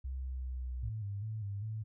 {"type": "tone with pitch glide", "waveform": "sine", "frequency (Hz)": [65.4, 62.34], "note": ["C2", "B1"], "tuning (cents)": [0, 17], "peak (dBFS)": -36, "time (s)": [0.04, 0.9], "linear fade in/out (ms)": 10, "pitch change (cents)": -83, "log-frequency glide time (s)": [0.15, 0.74]}
{"type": "tone with vibrato", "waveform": "sine", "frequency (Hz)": 104.7, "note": "G#2", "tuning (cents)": 15, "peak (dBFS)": -36, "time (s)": [0.82, 1.84], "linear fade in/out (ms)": 20, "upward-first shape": "square", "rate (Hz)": 2.5, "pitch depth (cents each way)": 75}
{"effects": []}